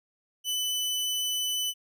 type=tone; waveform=sawtooth; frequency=2998 Hz; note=F#7; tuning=22 cents sharp; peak=-24 dBFS; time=0.44-1.74 s; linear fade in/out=50 ms; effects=none